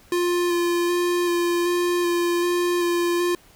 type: tone with vibrato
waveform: square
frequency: 349.2 Hz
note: F4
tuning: in tune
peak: -20 dBFS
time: 0.12-3.35 s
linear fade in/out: 2 ms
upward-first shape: square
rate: 1.3 Hz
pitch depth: 12 cents each way
effects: pink hiss -53 dBFS RMS until 3.55 s